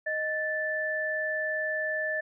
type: tone pair together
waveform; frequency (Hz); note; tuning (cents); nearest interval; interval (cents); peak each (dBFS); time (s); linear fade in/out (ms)
sine; 622.3 / 1757.5; D#5 / A6; 0 / -2; octave + tritone; 1798; -32 / -29; 0.06-2.21; 10
effects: none

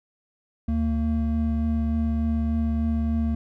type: tone pair together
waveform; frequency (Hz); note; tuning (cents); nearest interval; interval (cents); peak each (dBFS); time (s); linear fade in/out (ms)
triangle; 74.7 / 227.5; D2 / A#3; +30 / -42; octave + perfect fifth; 1928; -22 / -22; 0.68-3.35; 5
effects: none

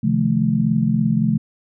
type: chord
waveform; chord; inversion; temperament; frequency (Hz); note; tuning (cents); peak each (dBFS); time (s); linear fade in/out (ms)
sine; F dominant seventh; second; just; 130.96 / 157.15 / 174.61 / 218.3; C3 / Eb3 / F3 / A3; +2 / +18 / 0 / -13; -22 / -22 / -22 / -18; 0.03-1.38; 10
effects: none

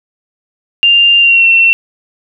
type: tone with pitch glide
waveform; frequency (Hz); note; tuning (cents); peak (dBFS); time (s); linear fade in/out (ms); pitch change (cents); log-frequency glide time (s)
sine; 2794 to 2708; F7 to E7; 0 to +46; -4; 0.83-1.73; 0; -54; 1.19-1.46
effects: none

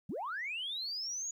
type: linear sweep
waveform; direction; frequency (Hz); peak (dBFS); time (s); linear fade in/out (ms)
sine; up; 132.3 to 6820; -35; 0.09-1.31; 5
effects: tanh soft clip ceiling -31 dBFS + 12-bit

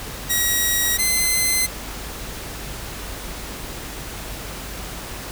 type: tone pair in turn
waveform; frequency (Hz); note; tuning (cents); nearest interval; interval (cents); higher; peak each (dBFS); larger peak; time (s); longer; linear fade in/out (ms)
5% pulse; 1908 / 2058; A#6 / C7; +40 / -29; minor second; 131; second; -7; neither; 0.29-0.98 / 0.98-1.67; neither; 20
effects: added 50 Hz sine -37 dBFS peak until 5.31 s + pink hiss -33 dBFS RMS until 5.31 s

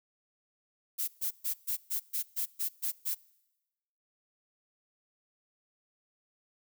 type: noise bursts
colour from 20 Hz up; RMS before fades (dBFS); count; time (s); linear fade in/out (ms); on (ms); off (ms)
violet; -32; 10; 0.98-3.15; 20; 100; 130
effects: noise-tail reverb RT60 1.0 s tail -23 dB re dry

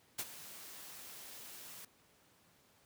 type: noise with ADSR envelope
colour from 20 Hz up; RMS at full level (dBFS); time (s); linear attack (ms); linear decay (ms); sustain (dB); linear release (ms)
white; -37; 0.18-1.85; 14; 45; -14; 4
effects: pink hiss -68 dBFS RMS until 2.85 s + high-pass 100 Hz 12 dB/octave

